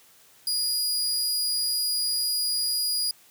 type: tone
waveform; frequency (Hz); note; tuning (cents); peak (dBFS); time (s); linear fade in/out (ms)
sawtooth; 4886; D#8; -32; -21; 0.47-3.11; 2
effects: white hiss -56 dBFS RMS until 3.3 s + high-pass 80 Hz 12 dB/octave